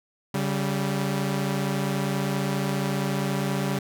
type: tone pair together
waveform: sawtooth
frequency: 140 / 194.81 Hz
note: C#3 / G3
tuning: +18 / -11 cents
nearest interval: tritone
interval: 571 cents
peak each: -23 dBFS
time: 0.34-3.79 s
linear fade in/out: 5 ms
effects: none